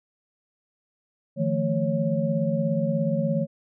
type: tone cluster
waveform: sine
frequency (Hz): 154.3 / 171.2 / 221.4 / 553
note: D#3 / F3 / A3 / C#5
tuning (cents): -14 / -34 / +11 / -4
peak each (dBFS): -27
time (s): 1.36-3.47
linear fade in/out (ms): 50
effects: none

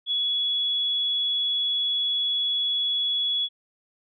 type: tone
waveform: sine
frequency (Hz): 3380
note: G#7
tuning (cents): +30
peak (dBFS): -22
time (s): 0.06-3.49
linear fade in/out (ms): 50
effects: none

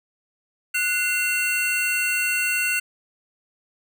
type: tone cluster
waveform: square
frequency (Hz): 1473 / 2083 / 2730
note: F#6 / C7 / F7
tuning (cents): -8 / -8 / -40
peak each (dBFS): -27 / -31 / -23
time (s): 0.74-2.8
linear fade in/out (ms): 10
effects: none

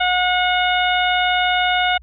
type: harmonic tone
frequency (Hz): 726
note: F#5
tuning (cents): -33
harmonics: 1 / 2 / 3 / 4 / 5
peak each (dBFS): -18 / -21 / -23 / -24 / -25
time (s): 0-1.98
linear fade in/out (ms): 10
effects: added 60 Hz sine -41 dBFS peak until 2.02 s

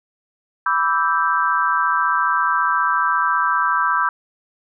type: chord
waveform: sine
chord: E minor seventh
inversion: second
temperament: equal with one note detuned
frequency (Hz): 987.8 / 1163.9 / 1318.5 / 1568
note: B5 / D6 / E6 / G6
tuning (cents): 0 / -16 / 0 / 0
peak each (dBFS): -21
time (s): 0.66-4.09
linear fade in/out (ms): 2
effects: none

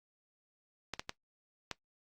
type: clicks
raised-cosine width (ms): 0.2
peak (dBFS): -19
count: 4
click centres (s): 0.937 / 0.995 / 1.094 / 1.713
effects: noise-tail reverb RT60 0.1 s tail -18 dB re dry + Opus 48 kbps

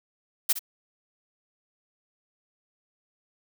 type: noise with echo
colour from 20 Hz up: blue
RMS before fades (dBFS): -21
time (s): 0.49-0.53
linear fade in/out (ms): 10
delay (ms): 63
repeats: 1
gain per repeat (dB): -12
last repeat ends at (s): 0.593
effects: none

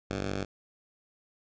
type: ring-modulated tone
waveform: 10% pulse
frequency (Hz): 98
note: G2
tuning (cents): 0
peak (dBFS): -20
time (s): 0.1-0.45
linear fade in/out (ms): 10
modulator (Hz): 22.3
effects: resampled to 16000 Hz

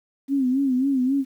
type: tone with vibrato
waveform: sine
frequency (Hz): 264.6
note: C4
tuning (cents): +20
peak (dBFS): -18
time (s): 0.28-1.25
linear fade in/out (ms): 50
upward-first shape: sine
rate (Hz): 3.7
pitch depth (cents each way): 98
effects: 9-bit

